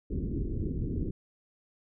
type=low-pass noise; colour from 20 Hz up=pink; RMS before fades=-32 dBFS; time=0.1-1.11 s; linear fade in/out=5 ms; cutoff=400 Hz; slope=48 dB/octave; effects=none